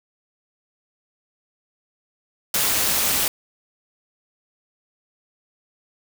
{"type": "noise with amplitude modulation", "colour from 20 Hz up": "white", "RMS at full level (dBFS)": -18, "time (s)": [2.54, 3.28], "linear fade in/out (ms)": 2, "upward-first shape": "sine", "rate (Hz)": 210, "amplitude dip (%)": 60, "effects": []}